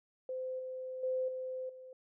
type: tone with level steps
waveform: sine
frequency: 515 Hz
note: C5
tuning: 28 cents flat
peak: -36 / -39 / -31 / -37 / -48 dBFS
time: 0.29-1.93 s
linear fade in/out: 2 ms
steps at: 0.59 / 1.03 / 1.28 / 1.69 s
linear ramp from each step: 5 ms
effects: none